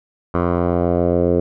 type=tone with low-pass filter sweep; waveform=10% pulse; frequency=87.31 Hz; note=F2; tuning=in tune; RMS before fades=-17 dBFS; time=0.34-1.4 s; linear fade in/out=5 ms; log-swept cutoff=1100 to 480 Hz; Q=2.6; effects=none